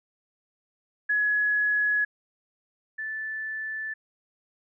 sine tone pair in turn, 1687 / 1753 Hz, G#6 / A6, +27 / -7 cents, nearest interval minor second, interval 66 cents, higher second, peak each -21 / -30 dBFS, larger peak first, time 1.09-2.05 / 2.98-3.94 s, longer neither, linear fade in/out 10 ms, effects none

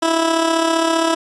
15% pulse tone with amplitude modulation, 328.2 Hz, E4, 8 cents flat, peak -6 dBFS, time 0.02-1.15 s, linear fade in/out 10 ms, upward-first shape sine, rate 35.2 Hz, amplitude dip 50%, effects resampled to 22050 Hz

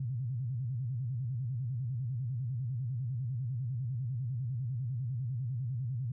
sine tone with vibrato, 124.4 Hz, B2, 13 cents sharp, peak -32 dBFS, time 0-6.12 s, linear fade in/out 5 ms, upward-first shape square, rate 10 Hz, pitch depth 140 cents each way, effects none

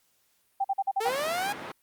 sine tone bursts, 784 Hz, G5, in tune, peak -23 dBFS, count 6, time 0.6-1.095 s, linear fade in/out 10 ms, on 45 ms, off 45 ms
sawtooth linear sweep, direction up, 424.8 to 836 Hz, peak -24 dBFS, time 1-1.53 s, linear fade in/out 10 ms
white band-pass noise, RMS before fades -39 dBFS, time 1.05-1.72 s, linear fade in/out 5 ms, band 160 to 1600 Hz, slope 12 dB/octave
effects white hiss -69 dBFS RMS until 1.82 s + Opus 48 kbps

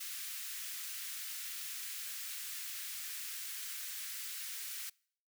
white high-pass noise, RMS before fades -43 dBFS, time 0-4.9 s, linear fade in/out 10 ms, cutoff 1500 Hz, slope 24 dB/octave, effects noise-tail reverb RT60 0.6 s tail -26 dB re dry

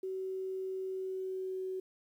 sine tone with pitch glide, 378.4 to 375.4 Hz, F#4 to F#4, +39 to +25 cents, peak -35 dBFS, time 0.03-1.8 s, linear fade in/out 5 ms, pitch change -14 cents, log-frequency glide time 0.85-1.6 s, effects 11-bit

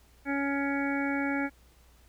harmonic tone, 279.5 Hz, C#4, 14 cents sharp, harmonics 1 / 2 / 3 / 5 / 6 / 7 / 8, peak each -29 / -38 / -37 / -38 / -37 / -43 / -37 dBFS, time 0.25-1.5 s, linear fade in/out 50 ms, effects added 60 Hz sine -58 dBFS peak until 2.08 s + pink hiss -63 dBFS RMS until 2.08 s

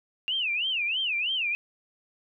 sine tone with vibrato, 2732 Hz, F7, 39 cents flat, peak -25 dBFS, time 0.28-1.55 s, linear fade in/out 0 ms, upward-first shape sine, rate 3.1 Hz, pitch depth 260 cents each way, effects none

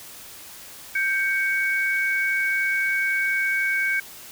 sine tone pair together, 1569 / 2235 Hz, G6 / C#7, +1 / +14 cents, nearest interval tritone, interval 613 cents, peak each -23 dBFS, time 0.95-4 s, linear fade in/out 5 ms, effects white hiss -42 dBFS RMS until 4.31 s

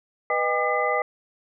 sine tone cluster, 492.8 / 617 / 802 / 1204 / 2021 Hz, B4 / D#5 / G5 / D6 / B6, -4 / -15 / +39 / +43 / +39 cents, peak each -27 dBFS, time 0.3-1.02 s, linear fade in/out 2 ms, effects none

